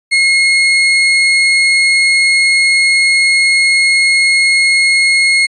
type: tone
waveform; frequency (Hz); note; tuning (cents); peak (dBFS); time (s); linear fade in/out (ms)
35% pulse; 2158; C#7; -47; -6; 0.11-5.47; 20
effects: resampled to 22050 Hz